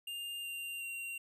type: tone with pitch steps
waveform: square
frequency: 2805 / 2781 / 2757 Hz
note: F7 / F7 / F7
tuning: +7 / -8 / -23 cents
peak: -40 dBFS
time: 0.07-1.18 s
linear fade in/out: 5 ms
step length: 370 ms
effects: none